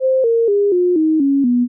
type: tone with pitch steps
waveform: sine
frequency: 523.3 / 460.9 / 405.9 / 357.4 / 314.8 / 277.2 / 244.1 Hz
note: C5 / A#4 / G#4 / F4 / D#4 / C#4 / B3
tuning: 0 / -20 / -40 / +40 / +20 / 0 / -20 cents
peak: -11 dBFS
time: 0-1.68 s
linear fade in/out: 50 ms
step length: 240 ms
effects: none